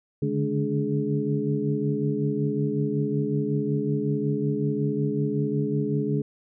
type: tone cluster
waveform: sine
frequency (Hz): 142.8 / 148.2 / 212.2 / 290.5 / 419.9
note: D3 / D3 / G#3 / D4 / G#4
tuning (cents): -48 / +16 / +38 / -19 / +19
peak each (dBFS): -29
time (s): 0.22-6.22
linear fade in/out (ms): 5
effects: none